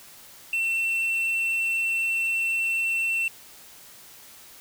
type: tone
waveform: triangle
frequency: 2696 Hz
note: E7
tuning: 38 cents sharp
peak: -21 dBFS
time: 0.53-3.28 s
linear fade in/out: 2 ms
effects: white hiss -48 dBFS RMS until 4.6 s